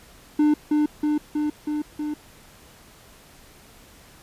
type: tone with echo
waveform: triangle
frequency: 299.8 Hz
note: D4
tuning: 36 cents sharp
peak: -13 dBFS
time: 0.39-0.54 s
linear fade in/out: 5 ms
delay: 320 ms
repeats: 5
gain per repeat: -2 dB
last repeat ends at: 2.14 s
effects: pink hiss -50 dBFS RMS until 4.22 s + resampled to 32000 Hz